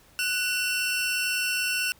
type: tone pair together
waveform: sawtooth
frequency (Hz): 1484 / 2709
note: F#6 / E7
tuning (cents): +5 / +47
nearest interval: minor seventh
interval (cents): 1042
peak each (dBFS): -26 / -23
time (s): 0.19-1.92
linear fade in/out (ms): 0
effects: pink hiss -57 dBFS RMS until 1.99 s